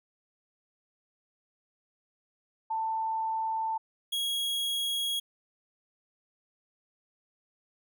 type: tone pair in turn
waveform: sine / 45% pulse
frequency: 889 / 3310 Hz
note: A5 / G#7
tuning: +18 / -6 cents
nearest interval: octave + major seventh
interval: 2276 cents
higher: second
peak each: -28 dBFS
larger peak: neither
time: 2.7-3.78 / 4.12-5.2 s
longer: neither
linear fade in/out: 10 ms
effects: none